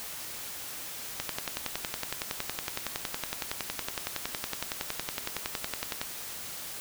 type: click train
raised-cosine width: 0.2 ms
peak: -13 dBFS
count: 53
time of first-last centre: 1.2-6.015 s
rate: 10.8 Hz
effects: white hiss -40 dBFS RMS until 6.8 s